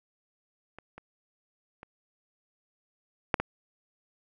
clicks, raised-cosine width 0.5 ms, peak -29 / -29 / -29 / -7 / -13 dBFS, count 5, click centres 0.786 / 0.98 / 1.831 / 3.342 / 3.4 s, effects none

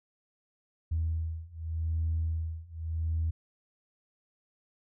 sine beating tone pair, 80.6 / 81.45 Hz, E2 / E2, -38 / -20 cents, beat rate 0.85 Hz, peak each -32 / -31 dBFS, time 0.91-3.31 s, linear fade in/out 10 ms, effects tanh soft clip ceiling -22 dBFS

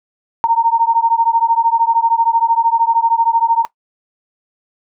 sine beating tone pair, 914 / 927 Hz, A#5 / A#5, -34 / -10 cents, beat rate 13 Hz, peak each -13 / -14 dBFS, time 0.44-3.65 s, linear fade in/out 0 ms, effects noise-tail reverb RT60 0.1 s tail -18 dB re dry

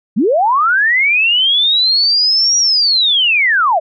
sine linear two-way sweep, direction up then down, 169.8 to 5750 to 582 Hz, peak -9 dBFS, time 0.16-3.8 s, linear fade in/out 20 ms, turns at 2.58 s, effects none

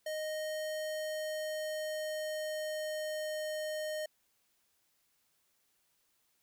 square tone with pitch glide, 620 to 616.4 Hz, D#5 to D#5, -6 to -16 cents, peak -36 dBFS, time 0.06-4.06 s, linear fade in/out 5 ms, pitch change -10 cents, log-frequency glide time 0.82-3.35 s, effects white hiss -75 dBFS RMS until 6.42 s

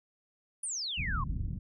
sine exponential sweep, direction down, 9956 to 1014 Hz, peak -33 dBFS, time 0.63-1.24 s, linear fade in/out 5 ms
pink low-pass noise, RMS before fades -34 dBFS, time 0.97-1.59 s, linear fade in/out 20 ms, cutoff 190 Hz, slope 24 dB/octave
effects none

